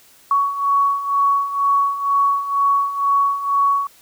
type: beating tone pair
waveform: sine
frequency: 1118 / 1120.1 Hz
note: C#6 / C#6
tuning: +14 / +18 cents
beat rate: 2.1 Hz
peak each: -21 / -16 dBFS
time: 0.31-3.87 s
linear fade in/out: 2 ms
effects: white hiss -50 dBFS RMS until 4.01 s